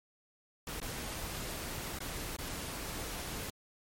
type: noise with dropouts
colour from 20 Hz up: pink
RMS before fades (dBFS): -40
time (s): 0.67-3.5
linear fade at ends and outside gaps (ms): 2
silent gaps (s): 0.801-0.816 / 1.988-2.004 / 2.365-2.386
effects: MP3 64 kbps